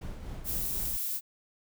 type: noise with tremolo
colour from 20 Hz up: brown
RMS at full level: -37 dBFS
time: 0.01-0.97 s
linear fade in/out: 10 ms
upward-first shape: triangle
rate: 4.1 Hz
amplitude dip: 50%
type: noise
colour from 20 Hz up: violet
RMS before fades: -33 dBFS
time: 0.44-1.21 s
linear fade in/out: 50 ms
effects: none